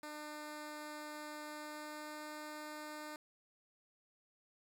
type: tone with pitch glide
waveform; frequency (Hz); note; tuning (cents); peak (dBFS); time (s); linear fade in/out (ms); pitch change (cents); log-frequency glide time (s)
10% pulse; 301 to 302.9; D4 to D#4; +43 to -46; -37; 0.03-3.16; 2; +11; 1.51-2.25
effects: 13-bit